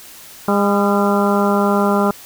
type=harmonic tone with a mistuned harmonic; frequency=202.5 Hz; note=G#3; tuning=43 cents flat; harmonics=1 / 2 / 3 / 4 / 5 / 6 / 7; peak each=-16 / -19 / -21 / -22 / -23 / -24 / -24 dBFS; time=0.48-2.11 s; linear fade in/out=2 ms; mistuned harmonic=7; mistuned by=-59 cents; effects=white hiss -39 dBFS RMS until 2.25 s